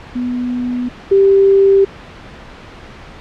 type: tone pair in turn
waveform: sine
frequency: 246.9 / 391.9 Hz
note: B3 / G4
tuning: 0 / 0 cents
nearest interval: minor sixth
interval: 800 cents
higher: second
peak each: -16 / -6 dBFS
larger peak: second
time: 0.15-0.89 / 1.11-1.85 s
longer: neither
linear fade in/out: 10 ms
effects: pink hiss -35 dBFS RMS until 3.2 s + low-pass 3000 Hz 12 dB/octave